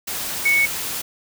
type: tone in noise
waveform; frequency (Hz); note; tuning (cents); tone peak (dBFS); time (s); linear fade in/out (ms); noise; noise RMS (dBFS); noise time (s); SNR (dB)
sine; 2217; C#7; 0; -14; 0.45-0.66; 10; white; -27; 0.07-1.02; +10
effects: none